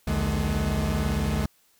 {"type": "tone cluster", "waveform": "45% pulse", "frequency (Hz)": [61.4, 79.5, 148.9, 212.4], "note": ["B1", "D#2", "D3", "G#3"], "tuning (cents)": [-9, 38, 24, 39], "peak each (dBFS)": -29, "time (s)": [0.07, 1.46], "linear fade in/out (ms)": 5, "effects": ["white hiss -63 dBFS RMS until 1.79 s"]}